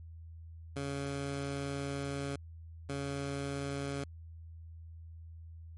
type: tone bursts at uneven times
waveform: 15% pulse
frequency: 139.8 Hz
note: C#3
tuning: 15 cents sharp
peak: -29 dBFS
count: 2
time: 0.76-2.36 / 2.89-4.04 s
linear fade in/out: 5 ms
effects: added 82 Hz sine -46 dBFS peak until 5.77 s + MP3 48 kbps